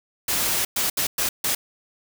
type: noise bursts at uneven times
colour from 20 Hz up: white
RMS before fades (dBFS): -23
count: 5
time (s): 0.28-0.65 / 0.76-0.9 / 0.97-1.07 / 1.18-1.29 / 1.44-1.55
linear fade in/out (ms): 5
effects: none